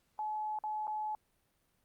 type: tone with dropouts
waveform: sine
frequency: 855 Hz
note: A5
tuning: 50 cents flat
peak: -34 dBFS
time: 0.19-1.15 s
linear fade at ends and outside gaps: 1 ms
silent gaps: 0.588-0.638 / 0.87-0.878 s
effects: pink hiss -75 dBFS RMS until 1.84 s + Opus 48 kbps